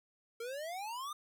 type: exponential sweep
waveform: square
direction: up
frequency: 450.6 to 1237 Hz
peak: -40 dBFS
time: 0.4-1.13 s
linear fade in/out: 5 ms
effects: none